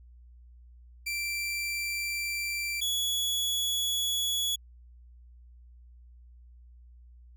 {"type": "tone pair in turn", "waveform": "sawtooth", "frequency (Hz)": [2349, 3380], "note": ["D7", "G#7"], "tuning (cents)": [0, 30], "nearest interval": "tritone", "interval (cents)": 630, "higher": "second", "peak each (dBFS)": [-27, -24], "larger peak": "second", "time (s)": [[1.06, 2.81], [2.81, 4.56]], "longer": "neither", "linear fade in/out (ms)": 10, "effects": ["added 60 Hz sine -50 dBFS peak until 7.36 s"]}